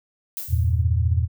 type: noise with exponential decay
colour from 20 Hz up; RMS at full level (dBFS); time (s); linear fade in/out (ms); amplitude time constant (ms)
violet; -28; 0.37-0.83; 0; 100
type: chord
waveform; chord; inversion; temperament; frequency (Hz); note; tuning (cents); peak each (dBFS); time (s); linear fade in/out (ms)
sine; E diminished; none; equal; 82.41 / 98 / 116.54; E2 / G2 / Bb2; 0 / 0 / 0; -19 / -25 / -23; 0.48-1.28; 50
effects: none